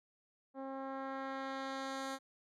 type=tone with low-pass filter sweep; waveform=10% pulse; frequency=268.5 Hz; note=C4; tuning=45 cents sharp; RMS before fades=-42 dBFS; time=0.54-2.19 s; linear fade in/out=50 ms; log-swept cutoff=660 to 10000 Hz; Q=0.8; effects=none